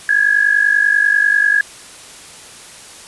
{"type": "tone pair together", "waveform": "sine", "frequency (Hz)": [1645, 1695.2], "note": ["G#6", "G#6"], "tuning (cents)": [-17, 35], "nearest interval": "minor second", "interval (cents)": 52, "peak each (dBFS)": -13, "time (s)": [0.09, 1.61], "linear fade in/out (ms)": 2, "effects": ["white hiss -37 dBFS RMS until 3.07 s", "resampled to 24000 Hz"]}